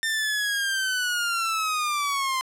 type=linear sweep; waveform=sawtooth; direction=down; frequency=1805 to 1033 Hz; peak=-20 dBFS; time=0.03-2.41 s; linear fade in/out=0 ms; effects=low-pass 12000 Hz 12 dB/octave + 9-bit